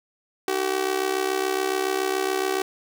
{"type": "tone with amplitude modulation", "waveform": "sawtooth", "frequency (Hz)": 381.2, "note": "G4", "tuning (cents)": -48, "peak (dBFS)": -15, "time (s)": [0.48, 2.62], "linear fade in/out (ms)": 2, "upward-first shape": "sine", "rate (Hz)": 67.1, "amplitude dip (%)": 80, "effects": []}